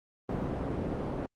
white low-pass noise, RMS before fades -33 dBFS, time 0.29-1.26 s, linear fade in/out 2 ms, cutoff 430 Hz, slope 12 dB/octave, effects Opus 24 kbps

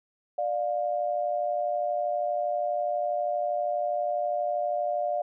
sine tone pair together, 594 / 706.4 Hz, D5 / F5, +20 / +20 cents, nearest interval minor third, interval 300 cents, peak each -28 dBFS, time 0.38-5.22 s, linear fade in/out 5 ms, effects none

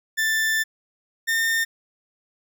40% pulse tone pair in turn, 1770 / 1815.6 Hz, A6 / A#6, +10 / -46 cents, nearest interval unison, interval 44 cents, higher second, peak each -19 dBFS, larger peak neither, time 0.17-0.64 / 1.27-1.65 s, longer first, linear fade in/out 20 ms, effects none

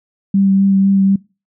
sine tone with vibrato, 195.1 Hz, G3, 8 cents flat, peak -9 dBFS, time 0.34-1.16 s, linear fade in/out 5 ms, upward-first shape sine, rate 4 Hz, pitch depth 14 cents each way, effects noise-tail reverb RT60 0.3 s tail -23 dB re dry

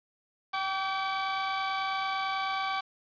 sawtooth tone pair together, 773.7 / 1146 Hz, G5 / D6, -23 / -43 cents, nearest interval perfect fifth, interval 680 cents, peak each -28 dBFS, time 0.53-2.81 s, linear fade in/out 10 ms, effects resampled to 11025 Hz + 8-bit

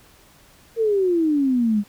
sine exponential sweep, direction down, 466.2 to 199.9 Hz, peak -16 dBFS, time 0.76-1.84 s, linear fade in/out 50 ms, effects pink hiss -52 dBFS RMS until 1.88 s

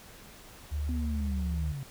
sine tone with vibrato, 73 Hz, D2, 10 cents flat, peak -29 dBFS, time 0.71-1.73 s, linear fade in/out 20 ms, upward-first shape square, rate 2.5 Hz, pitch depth 17 cents each way
sine linear sweep, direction down, 251.5 to 132.4 Hz, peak -34 dBFS, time 0.89-1.83 s, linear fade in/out 0 ms
effects pink hiss -51 dBFS RMS until 1.9 s

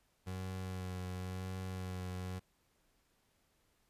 30% pulse tone with vibrato, 92.5 Hz, F#2, in tune, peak -37 dBFS, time 0.26-2.4 s, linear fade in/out 20 ms, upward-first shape sine, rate 0.95 Hz, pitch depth 21 cents each way, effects pink hiss -75 dBFS RMS until 3.89 s + resampled to 32000 Hz

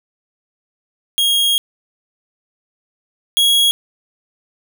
45% pulse tone pair in turn, 3268 / 3316 Hz, G#7 / G#7, -29 / -3 cents, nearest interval unison, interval 26 cents, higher second, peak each -12 / -10 dBFS, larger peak second, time 1.18-1.58 / 3.37-3.71 s, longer first, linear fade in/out 0 ms, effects none

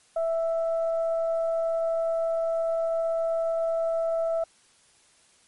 sine tone with frequency modulation, 659 Hz, E5, 1 cent flat, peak -23 dBFS, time 0.16-4.44 s, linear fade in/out 5 ms, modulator 663 Hz, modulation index 0.26, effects white hiss -60 dBFS RMS until 5.47 s + MP3 48 kbps

